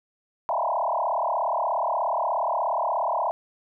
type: tone with frequency modulation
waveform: sine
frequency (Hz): 820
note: G#5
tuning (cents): -22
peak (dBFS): -22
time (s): 0.49-3.31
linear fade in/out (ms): 0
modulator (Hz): 36.8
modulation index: 5.4
effects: none